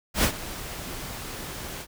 pink noise with ADSR envelope, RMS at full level -20 dBFS, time 0.14-1.87 s, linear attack 94 ms, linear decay 81 ms, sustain -16 dB, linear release 60 ms, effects none

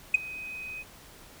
sine tone with ADSR envelope, 2513 Hz, D#7, 17 cents sharp, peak -12 dBFS, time 0.14-0.84 s, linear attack 6 ms, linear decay 14 ms, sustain -24 dB, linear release 33 ms, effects tanh soft clip ceiling -13 dBFS + pink hiss -51 dBFS RMS until 1.4 s

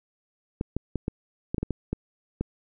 clicks, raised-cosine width 3 ms, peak -14 dBFS, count 10, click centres 0.611 / 0.766 / 0.957 / 1.081 / 1.545 / 1.582 / 1.63 / 1.707 / 1.93 / 2.41 s, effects none

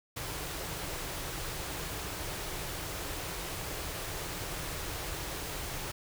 pink band-stop noise, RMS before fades -38 dBFS, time 0.16-5.92 s, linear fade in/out 10 ms, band 190 to 270 Hz, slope 96 dB/octave, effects none

